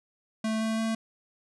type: tone with pitch steps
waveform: square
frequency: 220 / 221.8 / 223.6 Hz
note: A3 / A3 / A3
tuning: 0 / +14 / +28 cents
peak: -27 dBFS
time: 0.44-0.95 s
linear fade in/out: 5 ms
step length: 170 ms
effects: resampled to 24000 Hz